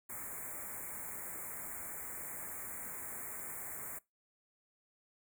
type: band-stop noise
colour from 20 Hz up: white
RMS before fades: -44 dBFS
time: 0.09-3.99 s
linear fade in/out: 10 ms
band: 2300 to 7000 Hz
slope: 96 dB/octave
effects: noise-tail reverb RT60 0.2 s tail -22 dB re dry